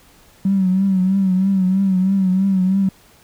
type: tone with vibrato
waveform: triangle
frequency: 190 Hz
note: F#3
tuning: 46 cents sharp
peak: -9 dBFS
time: 0.45-2.89 s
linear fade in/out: 5 ms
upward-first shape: triangle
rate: 3.1 Hz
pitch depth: 72 cents each way
effects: tanh soft clip ceiling -11 dBFS + pink hiss -50 dBFS RMS until 3.23 s